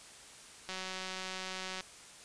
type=click train; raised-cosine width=0.2 ms; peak=-23 dBFS; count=210; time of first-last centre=0.69-1.808 s; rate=187 Hz; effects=white hiss -53 dBFS RMS until 2.24 s + resampled to 22050 Hz